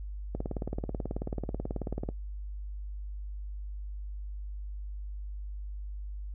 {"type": "click train", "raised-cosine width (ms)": 2, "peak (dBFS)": -20, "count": 33, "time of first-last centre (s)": [0.35, 2.089], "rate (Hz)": 18.4, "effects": ["noise-tail reverb RT60 0.1 s tail -19 dB re dry", "added 50 Hz sine -36 dBFS peak until 6.34 s"]}